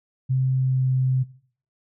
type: tone with pitch glide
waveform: sine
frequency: 130.81 to 129.83 Hz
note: C3 to C3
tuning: 0 to -13 cents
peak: -18 dBFS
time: 0.29-1.24 s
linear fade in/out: 20 ms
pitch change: -13 cents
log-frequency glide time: 0.53-0.89 s
effects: noise-tail reverb RT60 0.5 s tail -18 dB re dry

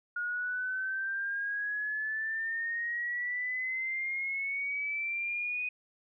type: exponential sweep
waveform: sine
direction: up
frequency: 1433 to 2494 Hz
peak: -31 dBFS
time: 0.16-5.69 s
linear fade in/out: 5 ms
effects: none

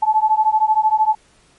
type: beating tone pair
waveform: sine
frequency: 861 / 874 Hz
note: A5 / A5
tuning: -38 / -12 cents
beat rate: 13 Hz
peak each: -15 / -16 dBFS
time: 0.02-1.15 s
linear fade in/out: 10 ms
effects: pink hiss -54 dBFS RMS until 1.58 s + MP3 48 kbps

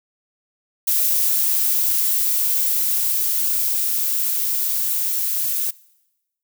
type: noise with level ramp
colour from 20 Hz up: violet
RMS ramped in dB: -18 to -22 dBFS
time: 0.87-5.71 s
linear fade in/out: 10 ms
effects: noise-tail reverb RT60 1.0 s tail -23 dB re dry

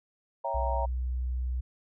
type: chord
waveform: sine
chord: C# diminished seventh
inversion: none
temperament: equal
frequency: 554.4 / 659.3 / 784 / 932.3 Hz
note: C#5 / E5 / G5 / Bb5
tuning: 0 / 0 / 0 / 0 cents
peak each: -35 / -35 / -36 / -32 dBFS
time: 0.44-0.86 s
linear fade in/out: 10 ms
type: tone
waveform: sine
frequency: 62.5 Hz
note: B1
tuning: 21 cents sharp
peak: -28 dBFS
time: 0.54-1.61 s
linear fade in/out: 10 ms
effects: none

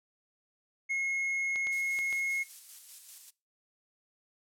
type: tone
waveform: triangle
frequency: 2165 Hz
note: C#7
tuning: 41 cents flat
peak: -27 dBFS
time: 0.89-2.44 s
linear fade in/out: 20 ms
type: clicks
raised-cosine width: 0.2 ms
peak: -26 dBFS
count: 4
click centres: 1.559 / 1.67 / 1.989 / 2.127 s
type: noise with tremolo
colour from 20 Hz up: violet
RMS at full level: -42 dBFS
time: 1.71-3.31 s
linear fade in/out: 20 ms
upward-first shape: square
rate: 5.1 Hz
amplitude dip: 35%
effects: noise-tail reverb RT60 0.3 s tail -22 dB re dry + low-pass 10000 Hz 12 dB/octave

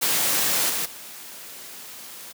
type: noise with level steps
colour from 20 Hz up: white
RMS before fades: -22 / -26 / -40 dBFS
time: 0.01-2.33 s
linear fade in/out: 20 ms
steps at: 0.69 / 0.85 s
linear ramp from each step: 10 ms
effects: high-pass 150 Hz 12 dB/octave

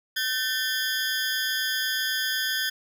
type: ring-modulated tone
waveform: 20% pulse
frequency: 1658 Hz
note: G#6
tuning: 3 cents flat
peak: -17 dBFS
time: 0.16-2.7 s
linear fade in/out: 10 ms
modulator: 126 Hz
effects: none

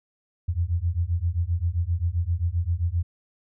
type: beating tone pair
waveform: sine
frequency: 82.41 / 90.01 Hz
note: E2 / F#2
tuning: 0 / -47 cents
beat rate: 7.6 Hz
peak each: -25 dBFS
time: 0.48-3.03 s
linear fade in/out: 10 ms
effects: none

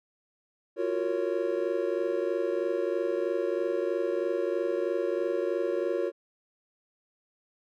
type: chord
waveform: triangle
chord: Gb major seventh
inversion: third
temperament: just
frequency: 346.9 / 370 / 462.5 / 555 Hz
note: F4 / Gb4 / Bb4 / Db5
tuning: -12 / 0 / -14 / +2 cents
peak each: -30 dBFS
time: 0.76-6.12 s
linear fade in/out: 50 ms
effects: none

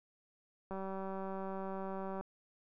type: click train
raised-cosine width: 1 ms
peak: -29 dBFS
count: 289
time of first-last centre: 0.71-2.21 s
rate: 192 Hz
effects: none

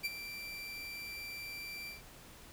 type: tone with ADSR envelope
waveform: 30% pulse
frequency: 2349 Hz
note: D7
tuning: in tune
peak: -29 dBFS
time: 0.03-2.02 s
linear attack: 23 ms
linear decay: 32 ms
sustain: -11 dB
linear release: 140 ms
effects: pink hiss -55 dBFS RMS until 2.52 s

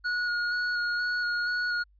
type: tone with vibrato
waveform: square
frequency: 1449 Hz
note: F#6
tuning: 37 cents flat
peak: -27 dBFS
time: 0.04-1.84 s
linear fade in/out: 20 ms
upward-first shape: square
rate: 2.1 Hz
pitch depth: 13 cents each way
effects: added 50 Hz sine -58 dBFS peak until 1.99 s + resampled to 11025 Hz

